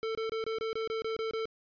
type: tone bursts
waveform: square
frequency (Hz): 445.8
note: A4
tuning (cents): +23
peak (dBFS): -32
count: 10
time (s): 0.03-1.455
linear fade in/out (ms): 0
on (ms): 120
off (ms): 25
effects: resampled to 11025 Hz